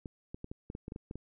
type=clicks; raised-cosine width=3 ms; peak=-28 dBFS; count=11; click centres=0.058 / 0.345 / 0.444 / 0.515 / 0.701 / 0.751 / 0.881 / 0.921 / 0.961 / 1.111 / 1.156 s; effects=none